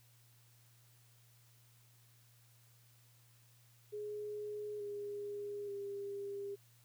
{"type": "tone with pitch steps", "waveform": "sine", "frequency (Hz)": [418.7, 409.6, 400.7], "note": ["G#4", "G#4", "G4"], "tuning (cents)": [14, -24, 38], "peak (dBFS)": -40, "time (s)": [3.92, 6.56], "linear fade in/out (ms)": 20, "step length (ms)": 880, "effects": ["added 118 Hz sine -65 dBFS peak until 6.84 s", "white hiss -69 dBFS RMS until 6.84 s"]}